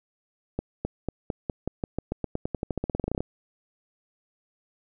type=accelerating click train; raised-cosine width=2 ms; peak=-14 dBFS; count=26; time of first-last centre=0.59-3.206 s; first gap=260 ms; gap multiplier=0.91; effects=none